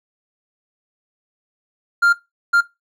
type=tone bursts at uneven times; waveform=triangle; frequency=1396.9 Hz; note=F6; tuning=in tune; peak=-9 dBFS; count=2; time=2.02-2.13 / 2.53-2.61 s; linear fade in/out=10 ms; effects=noise-tail reverb RT60 0.2 s tail -18 dB re dry